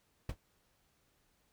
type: noise with exponential decay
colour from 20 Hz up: brown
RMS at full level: -29 dBFS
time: 0.29-0.37 s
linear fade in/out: 5 ms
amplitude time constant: 16 ms
effects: pink hiss -74 dBFS RMS until 1.52 s